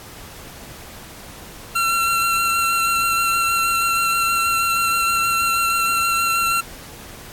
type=tone with vibrato; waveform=25% pulse; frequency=1360 Hz; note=F6; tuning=46 cents flat; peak=-13 dBFS; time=1.75-6.61 s; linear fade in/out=10 ms; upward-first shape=sine; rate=6.3 Hz; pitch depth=12 cents each way; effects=pink hiss -39 dBFS RMS until 7.32 s + AAC 64 kbps